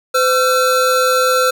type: tone pair together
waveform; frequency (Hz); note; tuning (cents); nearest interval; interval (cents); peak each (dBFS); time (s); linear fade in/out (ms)
square; 510 / 1352.5; C5 / E6; -44 / +44; octave + perfect fourth; 1688; -15; 0.14-1.51; 10
effects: none